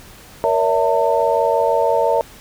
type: tone cluster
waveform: sine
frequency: 469 / 568 / 654 / 902 Hz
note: A#4 / C#5 / E5 / A5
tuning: +11 / +42 / -14 / +43 cents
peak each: -19 dBFS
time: 0.44-2.21 s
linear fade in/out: 0 ms
effects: pink hiss -42 dBFS RMS until 2.4 s